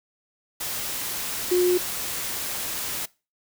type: tone in noise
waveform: sine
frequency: 358.9 Hz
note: F4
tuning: 47 cents sharp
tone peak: -17 dBFS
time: 1.51-1.78 s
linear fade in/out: 10 ms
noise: white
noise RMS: -30 dBFS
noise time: 0.6-3.06 s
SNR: +10 dB
effects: noise-tail reverb RT60 0.3 s tail -22 dB re dry